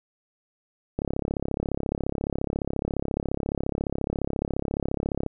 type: click train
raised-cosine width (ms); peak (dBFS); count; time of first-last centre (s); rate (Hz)
2; -13; 148; 0.99-5.263; 34.4
effects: none